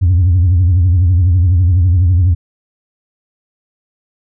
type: tone with vibrato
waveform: sine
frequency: 89.1 Hz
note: F2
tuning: 35 cents sharp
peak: -5 dBFS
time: 0.01-2.35 s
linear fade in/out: 20 ms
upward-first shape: triangle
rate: 12 Hz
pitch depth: 160 cents each way
effects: tanh soft clip ceiling -5 dBFS